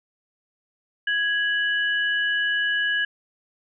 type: tone pair together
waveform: sine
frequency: 1662.4 / 2958 Hz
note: G#6 / F#7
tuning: +1 / -1 cents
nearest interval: minor seventh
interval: 998 cents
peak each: -21 / -28 dBFS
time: 1.07-3.05 s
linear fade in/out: 5 ms
effects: none